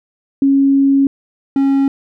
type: tone pair in turn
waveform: sine / triangle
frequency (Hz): 275 / 274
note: C#4 / C#4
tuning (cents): -14 / -20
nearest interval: unison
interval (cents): 6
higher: first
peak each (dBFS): -8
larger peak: neither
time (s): 0.42-1.07 / 1.56-1.88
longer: first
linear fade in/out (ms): 2
effects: none